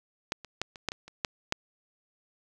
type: clicks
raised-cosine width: 0.2 ms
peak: -12 / -26 / -12 / -27 / -11 / -20 / -30 / -10 / -9 dBFS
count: 9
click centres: 0.321 / 0.447 / 0.616 / 0.758 / 0.887 / 0.919 / 1.08 / 1.248 / 1.524 s
effects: none